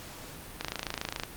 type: click train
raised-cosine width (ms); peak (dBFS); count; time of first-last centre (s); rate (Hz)
0.2; -14; 18; 0.61-1.235; 27.2
effects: pink hiss -45 dBFS RMS until 1.36 s + Opus 48 kbps